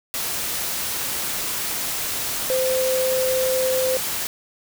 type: tone in noise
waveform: sine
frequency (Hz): 517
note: C5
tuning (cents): -21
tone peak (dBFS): -19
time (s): 2.5-3.97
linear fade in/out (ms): 0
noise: white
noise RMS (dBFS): -26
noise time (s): 0.14-4.27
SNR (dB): +4
effects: none